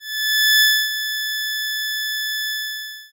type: tone with ADSR envelope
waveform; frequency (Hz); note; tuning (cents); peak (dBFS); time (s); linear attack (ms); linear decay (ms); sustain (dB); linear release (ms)
20% pulse; 1734; A6; -26; -6; 0-3.12; 610; 280; -11; 620
effects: none